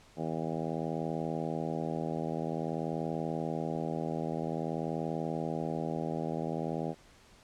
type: harmonic tone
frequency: 80.5 Hz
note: E2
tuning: 41 cents flat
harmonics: 2 / 3 / 4 / 5 / 6 / 7 / 8 / 9 / 10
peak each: -37 / -39 / -40 / -41 / -42 / -42 / -43 / -44 / -44 dBFS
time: 0.16-6.95 s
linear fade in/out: 50 ms
effects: pink hiss -59 dBFS RMS until 7.43 s + low-pass 8000 Hz 12 dB/octave